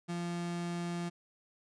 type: tone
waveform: 35% pulse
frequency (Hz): 172.8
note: F3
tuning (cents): -18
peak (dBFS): -33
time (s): 0.08-1.1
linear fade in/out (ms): 20
effects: resampled to 22050 Hz